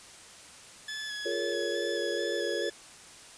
20% pulse tone with vibrato, 1706 Hz, G#6, 46 cents sharp, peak -30 dBFS, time 0.88-2.7 s, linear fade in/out 5 ms, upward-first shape square, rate 2.3 Hz, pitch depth 19 cents each way
sine chord, Bb minor seventh, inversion second, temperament just, 349.6 / 419.5 / 466.2 / 559.4 Hz, F4 / Ab4 / Bb4 / Db5, +2 / +17 / 0 / +16 cents, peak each -35 dBFS, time 1.25-2.7 s, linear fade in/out 10 ms
effects white hiss -50 dBFS RMS until 3.37 s + resampled to 22050 Hz

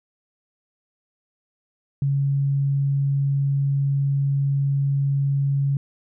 sine tone, 139.2 Hz, C#3, 8 cents sharp, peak -18 dBFS, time 2.02-5.77 s, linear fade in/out 2 ms, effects none

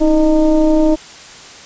sine tone with frequency modulation, 315.9 Hz, D#4, 26 cents sharp, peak -8 dBFS, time 0-0.96 s, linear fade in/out 20 ms, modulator 300 Hz, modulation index 1, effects white hiss -36 dBFS RMS until 1.65 s + resampled to 16000 Hz

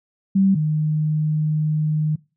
sine tone pair in turn, 193.6 / 153.66 Hz, G3 / D#3, -21 / -21 cents, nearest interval major third, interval 400 cents, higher first, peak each -13 / -17 dBFS, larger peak first, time 0.35-0.55 / 0.55-2.16 s, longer second, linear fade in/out 10 ms, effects noise-tail reverb RT60 0.3 s tail -22 dB re dry

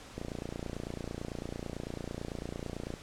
click train, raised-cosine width 2 ms, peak -24 dBFS, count 81, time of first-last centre 0.18-2.939 s, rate 29 Hz, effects pink hiss -50 dBFS RMS until 3.02 s + low-pass 8000 Hz 12 dB/octave

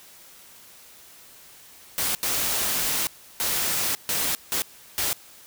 white noise bursts at uneven times, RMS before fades -25 dBFS, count 6, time 1.98-2.15 / 2.23-3.07 / 3.4-3.95 / 4.09-4.35 / 4.52-4.62 / 4.98-5.13 s, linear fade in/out 0 ms, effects white hiss -49 dBFS RMS until 5.46 s

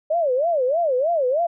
sine tone with vibrato, 587.3 Hz, D5, in tune, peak -17 dBFS, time 0.1-1.47 s, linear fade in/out 10 ms, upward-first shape sine, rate 3.2 Hz, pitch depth 290 cents each way, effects none

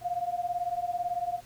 sine beating tone pair, 699 / 717 Hz, F5 / F5, +1 / +45 cents, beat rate 18 Hz, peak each -31 / -32 dBFS, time 0.01-1.41 s, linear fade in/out 50 ms, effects added 119 Hz sine -58 dBFS peak until 1.45 s + pink hiss -55 dBFS RMS until 1.45 s

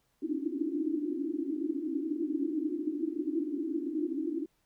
pink band-pass noise, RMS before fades -33 dBFS, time 0.22-4.46 s, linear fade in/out 10 ms, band 280 to 340 Hz, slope 96 dB/octave, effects pink hiss -74 dBFS RMS until 4.65 s

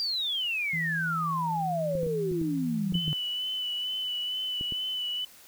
sine exponential sweep, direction down, 4811 to 146.83 Hz, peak -27 dBFS, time 0-3.13 s, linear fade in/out 0 ms
sine tone, 163.8 Hz, E3, 11 cents flat, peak -32 dBFS, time 0.73-3.08 s, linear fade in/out 5 ms
clicks, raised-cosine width 3 ms, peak -26 dBFS, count 10, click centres 1.953 / 2.032 / 2.065 / 2.315 / 2.415 / 2.924 / 2.954 / 3.08 / 4.611 / 4.723 s
sine tone with vibrato, 2990 Hz, F#7, 17 cents sharp, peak -29 dBFS, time 2.94-5.25 s, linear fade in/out 5 ms, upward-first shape sine, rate 2.2 Hz, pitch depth 27 cents each way
effects white hiss -53 dBFS RMS until 5.47 s

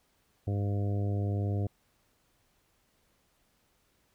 harmonic tone, 101.1 Hz, G#2, 46 cents flat, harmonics 1 / 2 / 3 / 4 / 5 / 6 / 7, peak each -28 / -39 / -40 / -42 / -44 / -47 / -47 dBFS, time 0.47-1.67 s, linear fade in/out 5 ms, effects pink hiss -71 dBFS RMS until 4.14 s

